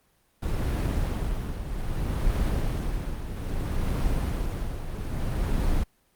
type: noise with tremolo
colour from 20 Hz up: brown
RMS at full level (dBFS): -24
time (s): 0.42-5.84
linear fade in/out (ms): 10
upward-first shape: triangle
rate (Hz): 0.62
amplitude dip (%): 65
effects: pink hiss -66 dBFS RMS until 6.15 s + Opus 32 kbps